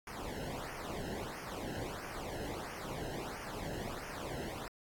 brown noise with flanger, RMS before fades -42 dBFS, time 0.07-4.68 s, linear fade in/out 2 ms, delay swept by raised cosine 0.25 to 0.87 ms, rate 1.5 Hz, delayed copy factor -0.9, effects AAC 64 kbps

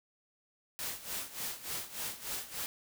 white noise with tremolo, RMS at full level -37 dBFS, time 0.79-2.66 s, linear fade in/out 0 ms, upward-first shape sine, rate 3.4 Hz, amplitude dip 80%, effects none

